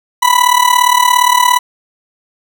40% pulse tone with amplitude modulation, 987.8 Hz, B5, in tune, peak -3 dBFS, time 0.22-1.59 s, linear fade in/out 10 ms, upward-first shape sine, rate 37.3 Hz, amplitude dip 80%, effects none

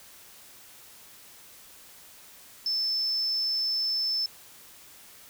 sine tone, 5274 Hz, E8, in tune, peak -25 dBFS, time 2.66-4.26 s, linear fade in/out 2 ms, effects white hiss -51 dBFS RMS until 5.29 s

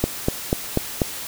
click train, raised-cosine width 2 ms, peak -4 dBFS, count 5, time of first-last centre 0.04-1.018 s, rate 4.09 Hz, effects white hiss -32 dBFS RMS until 1.27 s

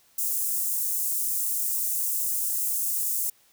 white high-pass noise, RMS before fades -27 dBFS, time 0.18-3.3 s, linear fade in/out 5 ms, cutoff 7500 Hz, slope 24 dB/octave, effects white hiss -61 dBFS RMS until 3.52 s

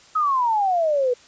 sine exponential sweep, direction down, 1292 to 480 Hz, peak -17 dBFS, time 0.15-1.14 s, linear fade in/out 10 ms, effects white hiss -50 dBFS RMS until 1.27 s + resampled to 16000 Hz

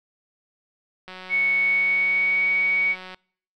click train, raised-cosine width 0.3 ms, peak -23 dBFS, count 383, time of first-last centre 1.08-3.145 s, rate 185 Hz
sine tone with pitch glide, 2217 to 2243 Hz, C#7 to C#7, 0 to +20 cents, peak -18 dBFS, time 1.29-2.96 s, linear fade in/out 50 ms, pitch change +20 cents, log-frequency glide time 1.51-2.44 s
effects noise-tail reverb RT60 0.6 s tail -26 dB re dry

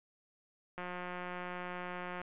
click train, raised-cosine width 0.5 ms, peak -27 dBFS, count 258, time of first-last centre 0.78-2.216 s, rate 179 Hz, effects resampled to 8000 Hz

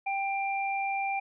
sine tone pair together, 786.5 / 2374 Hz, G5 / D7, +6 / +18 cents, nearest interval octave + perfect fifth, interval 1912 cents, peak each -29 / -33 dBFS, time 0.06-1.2 s, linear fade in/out 10 ms, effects none

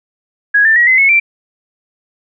sine tone with pitch steps, 1661.2 / 1780.4 / 1908.2 / 2045 / 2192 / 2349 Hz, G#6 / A6 / A#6 / C7 / C#7 / D7, 0 / +20 / +40 / -40 / -20 / 0 cents, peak -6 dBFS, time 0.54-1.2 s, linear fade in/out 10 ms, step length 110 ms, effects none

